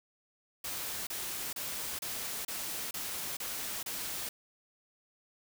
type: noise bursts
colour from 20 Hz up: white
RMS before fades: -38 dBFS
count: 8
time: 0.64-4.29 s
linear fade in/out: 5 ms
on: 430 ms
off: 30 ms
effects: none